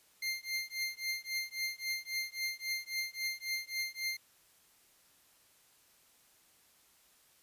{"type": "tone with tremolo", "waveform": "25% pulse", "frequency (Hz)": 2103, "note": "C7", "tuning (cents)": 8, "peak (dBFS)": -28, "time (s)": [0.22, 4.17], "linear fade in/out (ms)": 5, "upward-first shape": "triangle", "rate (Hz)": 3.7, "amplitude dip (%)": 100, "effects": ["white hiss -66 dBFS RMS until 7.42 s", "resampled to 32000 Hz"]}